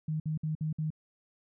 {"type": "tone bursts", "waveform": "sine", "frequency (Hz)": 155.56, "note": "D#3", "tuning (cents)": 0, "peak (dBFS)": -29, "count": 5, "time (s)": [0.08, 0.904], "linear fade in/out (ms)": 5, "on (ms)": 120, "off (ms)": 56, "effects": []}